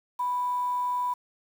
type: tone with quantisation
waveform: sine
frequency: 987.8 Hz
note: B5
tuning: in tune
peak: -25 dBFS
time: 0.19-1.14 s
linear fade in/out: 10 ms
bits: 8
effects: none